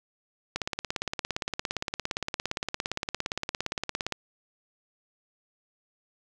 click train, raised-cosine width 0.2 ms, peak -12 dBFS, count 63, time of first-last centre 0.56-4.123 s, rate 17.4 Hz, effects none

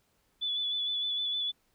sine tone with vibrato, 3454 Hz, A7, 33 cents flat, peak -29 dBFS, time 0.41-1.52 s, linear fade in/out 20 ms, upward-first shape sine, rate 6.5 Hz, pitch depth 27 cents each way, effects pink hiss -72 dBFS RMS until 1.74 s

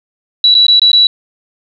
sine tone with dropouts, 3928 Hz, B7, 10 cents flat, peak -4 dBFS, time 0.44-1.07 s, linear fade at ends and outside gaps 2 ms, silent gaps 0.543-0.55 / 0.667-0.682 / 0.796-0.817 / 0.917-0.931 s, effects none

